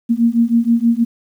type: beating tone pair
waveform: sine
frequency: 229.9 / 236.2 Hz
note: A#3 / A#3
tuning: -24 / +23 cents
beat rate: 6.3 Hz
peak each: -14 dBFS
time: 0.09-1.05 s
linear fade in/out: 20 ms
effects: 8-bit